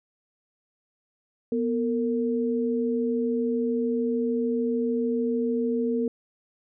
sine tone pair together, 243.4 / 456.7 Hz, B3 / A#4, -25 / -36 cents, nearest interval major seventh, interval 1089 cents, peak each -25 / -26 dBFS, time 1.52-6.08 s, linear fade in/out 2 ms, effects none

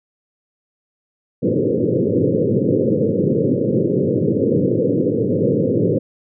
white band-pass noise, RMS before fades -17 dBFS, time 1.42-5.99 s, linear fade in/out 10 ms, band 100 to 530 Hz, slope 96 dB/octave, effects none

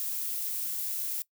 violet noise, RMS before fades -33 dBFS, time 0-1.22 s, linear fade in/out 0 ms, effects noise-tail reverb RT60 0.1 s tail -21 dB re dry

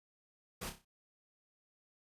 pink noise with echo, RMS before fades -42 dBFS, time 0.61-0.7 s, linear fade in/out 10 ms, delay 30 ms, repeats 5, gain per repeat -7 dB, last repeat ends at 0.85 s, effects resampled to 32000 Hz

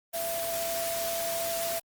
sine tone in noise, 672 Hz, E5, 33 cents sharp, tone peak -31 dBFS, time 0.13-1.8 s, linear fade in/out 20 ms, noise white, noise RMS -34 dBFS, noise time 0.13-1.8 s, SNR 0 dB, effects Opus 24 kbps

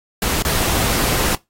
pink noise with dropouts, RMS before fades -19 dBFS, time 0.22-1.35 s, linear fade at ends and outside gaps 2 ms, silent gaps 0.424-0.449 s, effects noise-tail reverb RT60 0.2 s tail -22 dB re dry + AAC 48 kbps

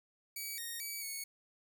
5% pulse tone with pitch steps, 2280 / 1858 / 2285 / 2215 Hz, C#7 / A#6 / D7 / C#7, +48 / -6 / -48 / -2 cents, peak -30 dBFS, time 0.36-1.24 s, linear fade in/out 5 ms, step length 220 ms, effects none

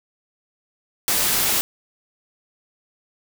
white noise, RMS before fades -20 dBFS, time 1.08-1.61 s, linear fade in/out 0 ms, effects none

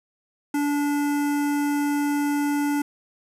square tone with notch filter, 289.5 Hz, D4, 25 cents flat, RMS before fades -23 dBFS, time 0.54-2.82 s, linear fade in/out 5 ms, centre 3900 Hz, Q 0.97, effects resampled to 32000 Hz + 8-bit

